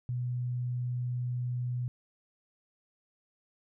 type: tone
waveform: sine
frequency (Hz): 123.47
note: B2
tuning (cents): 0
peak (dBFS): -30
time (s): 0.09-1.88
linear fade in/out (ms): 0
effects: none